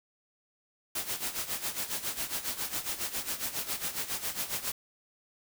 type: noise with tremolo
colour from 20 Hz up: white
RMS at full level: -32 dBFS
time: 0.95-4.72 s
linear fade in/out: 5 ms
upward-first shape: sine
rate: 7.3 Hz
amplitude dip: 75%
effects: none